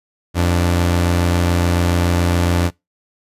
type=tone pair together; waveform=sawtooth; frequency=87.1 / 292.8 Hz; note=F2 / D4; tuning=-4 / -5 cents; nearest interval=octave + major sixth; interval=2099 cents; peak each=-10 / -20 dBFS; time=0.34-2.71 s; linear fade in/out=50 ms; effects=noise-tail reverb RT60 0.2 s tail -24 dB re dry + resampled to 32000 Hz